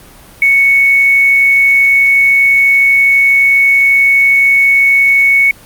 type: tone with quantisation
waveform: sine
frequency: 2217 Hz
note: C#7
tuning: in tune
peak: -5 dBFS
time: 0.42-5.51 s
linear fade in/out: 2 ms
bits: 5
effects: pink hiss -38 dBFS RMS until 5.65 s + Opus 32 kbps